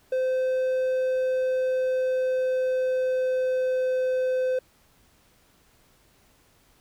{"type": "tone with pitch glide", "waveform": "triangle", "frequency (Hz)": [516, 512.7], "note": ["C5", "C5"], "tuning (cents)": [-24, -35], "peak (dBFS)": -20, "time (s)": [0.12, 4.59], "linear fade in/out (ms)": 5, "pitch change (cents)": -11, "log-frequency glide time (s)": [0.65, 3.89], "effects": ["pink hiss -61 dBFS RMS until 6.8 s"]}